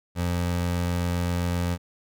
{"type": "tone", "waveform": "25% pulse", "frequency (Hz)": 87.6, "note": "F2", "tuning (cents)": 6, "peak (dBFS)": -20, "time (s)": [0.15, 1.78], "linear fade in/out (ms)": 50, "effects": []}